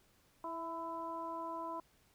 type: harmonic tone with a mistuned harmonic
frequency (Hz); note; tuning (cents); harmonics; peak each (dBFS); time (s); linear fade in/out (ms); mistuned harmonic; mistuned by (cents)
329.6; E4; 0; 1 / 2 / 3 / 4; -47 / -46 / -41 / -53; 0.44-1.8; 2; 3; +23
effects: pink hiss -70 dBFS RMS until 2.14 s